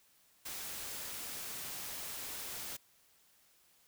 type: noise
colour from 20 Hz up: white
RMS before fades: -43 dBFS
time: 0.45-2.77 s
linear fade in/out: 10 ms
effects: white hiss -68 dBFS RMS until 3.87 s